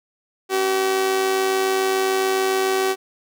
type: tone with amplitude modulation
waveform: sawtooth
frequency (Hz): 381.3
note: G4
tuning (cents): -48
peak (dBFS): -12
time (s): 0.49-2.96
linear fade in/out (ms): 50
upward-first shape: sine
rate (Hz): 107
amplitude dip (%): 45
effects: none